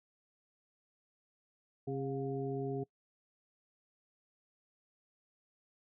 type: harmonic tone with a mistuned harmonic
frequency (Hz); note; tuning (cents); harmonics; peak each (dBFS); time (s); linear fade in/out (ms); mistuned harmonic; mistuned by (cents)
135.5; C#3; -39; 1 / 2 / 3 / 5; -39 / -41 / -38 / -47; 1.87-2.84; 10; 5; +76
effects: noise-tail reverb RT60 0.1 s tail -23 dB re dry